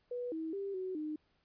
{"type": "tone with pitch steps", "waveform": "sine", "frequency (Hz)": [489.7, 321.4, 395.6, 373.2, 306.2], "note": ["B4", "E4", "G4", "F#4", "D#4"], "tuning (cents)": [-15, -44, 16, 15, -28], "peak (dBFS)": -36, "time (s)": [0.11, 1.16], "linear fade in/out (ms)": 5, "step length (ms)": 210, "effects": ["pink hiss -75 dBFS RMS until 1.44 s", "resampled to 11025 Hz"]}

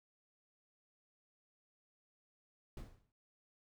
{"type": "noise with exponential decay", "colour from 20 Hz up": "brown", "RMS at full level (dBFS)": -44, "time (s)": [2.77, 3.12], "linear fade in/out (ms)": 2, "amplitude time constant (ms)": 74, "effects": []}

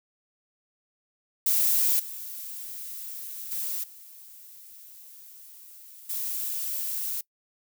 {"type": "noise with level steps", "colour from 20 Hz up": "violet", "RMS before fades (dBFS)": [-23, -38, -31, -48, -31], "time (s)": [1.46, 7.21], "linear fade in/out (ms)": 5, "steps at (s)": [1.99, 3.51, 3.83, 6.09], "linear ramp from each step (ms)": 10, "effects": ["noise-tail reverb RT60 0.1 s tail -22 dB re dry"]}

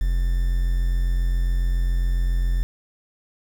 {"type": "tone with quantisation", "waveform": "triangle", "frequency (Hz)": 43.65, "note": "F1", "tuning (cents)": 0, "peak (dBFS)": -16, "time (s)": [0.01, 2.63], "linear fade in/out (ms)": 0, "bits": 7, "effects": []}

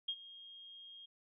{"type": "tone with ADSR envelope", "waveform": "sine", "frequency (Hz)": 3242, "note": "G#7", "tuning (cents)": -42, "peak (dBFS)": -33, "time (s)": [0.08, 1.06], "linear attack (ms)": 8, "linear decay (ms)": 60, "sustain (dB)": -18, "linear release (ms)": 9, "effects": []}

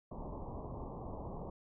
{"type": "low-pass noise", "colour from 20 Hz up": "pink", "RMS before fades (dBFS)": -44, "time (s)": [0.11, 1.5], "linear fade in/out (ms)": 5, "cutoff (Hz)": 1100, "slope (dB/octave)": 96, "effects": []}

